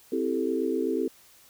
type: chord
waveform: sine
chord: A minor seventh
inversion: first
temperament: equal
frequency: 261.6 / 329.6 / 392 / 440 Hz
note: C4 / E4 / G4 / A4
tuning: 0 / 0 / 0 / 0 cents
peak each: -30 dBFS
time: 0.12-1.08 s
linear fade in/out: 5 ms
effects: white hiss -56 dBFS RMS until 1.49 s